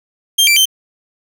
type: tone with pitch steps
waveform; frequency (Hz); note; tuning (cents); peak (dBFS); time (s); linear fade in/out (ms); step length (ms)
sawtooth; 3186 / 2344 / 3109; G7 / D7 / G7; +27 / -4 / -15; -5; 0.38-0.656; 10; 92
effects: none